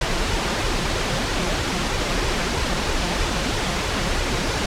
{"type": "noise with flanger", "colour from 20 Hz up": "pink", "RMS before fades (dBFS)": -22, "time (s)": [0.01, 4.66], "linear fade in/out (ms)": 5, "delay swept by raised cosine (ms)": [2, 5.8], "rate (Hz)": 3.1, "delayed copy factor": 0.55, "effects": ["low-pass 6000 Hz 12 dB/octave"]}